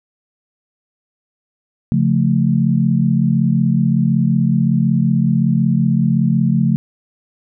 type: chord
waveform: sine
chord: Db augmented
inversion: none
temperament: equal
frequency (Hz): 138.59 / 174.61 / 220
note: Db3 / F3 / A3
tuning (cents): 0 / 0 / 0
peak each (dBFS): -16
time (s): 1.92-6.76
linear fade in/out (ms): 0
effects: none